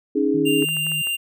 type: chord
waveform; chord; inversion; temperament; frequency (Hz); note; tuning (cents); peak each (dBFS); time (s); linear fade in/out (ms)
sine; C# suspended second; none; equal; 277.2 / 311.1 / 415.3; C#4 / D#4 / G#4; 0 / 0 / 0; -21; 0.15-0.65; 10
type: tone with vibrato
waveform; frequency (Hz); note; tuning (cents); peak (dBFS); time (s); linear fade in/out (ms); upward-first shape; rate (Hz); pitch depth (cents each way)
sine; 155.56; D#3; 0; -29; 0.34-1.02; 5; square; 5.9; 29
type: tone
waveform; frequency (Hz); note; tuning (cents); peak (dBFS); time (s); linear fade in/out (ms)
square; 2788; F7; -4; -22; 0.45-1.17; 20
type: clicks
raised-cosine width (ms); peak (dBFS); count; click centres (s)
0.5; -24; 6; 0.624 / 0.688 / 0.768 / 0.867 / 0.918 / 1.071
effects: none